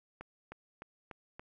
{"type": "accelerating click train", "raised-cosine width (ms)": 0.5, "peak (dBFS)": -30, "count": 5, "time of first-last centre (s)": [0.21, 1.395], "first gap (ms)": 310, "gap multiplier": 0.97, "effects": []}